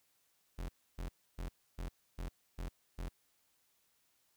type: tone bursts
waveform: 40% pulse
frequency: 44 Hz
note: F1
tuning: 14 cents sharp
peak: -38 dBFS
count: 7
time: 0.58-3.09 s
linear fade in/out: 10 ms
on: 110 ms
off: 290 ms
effects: white hiss -75 dBFS RMS until 4.36 s